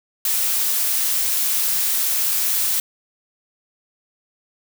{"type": "noise", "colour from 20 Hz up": "blue", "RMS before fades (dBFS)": -20, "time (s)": [0.25, 2.8], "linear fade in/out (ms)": 2, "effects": []}